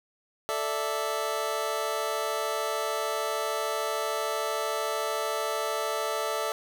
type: chord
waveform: 25% pulse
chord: A suspended fourth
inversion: none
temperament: just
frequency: 440 / 586.7 / 660 Hz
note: A4 / D5 / E5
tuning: 0 / -2 / +2 cents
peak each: -29 dBFS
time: 0.49-6.52 s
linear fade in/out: 0 ms
effects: none